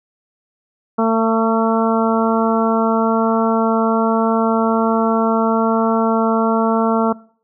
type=harmonic tone; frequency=224.9 Hz; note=A3; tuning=38 cents sharp; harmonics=1 / 2 / 3 / 4 / 5 / 6; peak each=-16 / -19 / -21 / -22 / -23 / -24 dBFS; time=0.98-7.13 s; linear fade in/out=10 ms; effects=noise-tail reverb RT60 0.5 s tail -21 dB re dry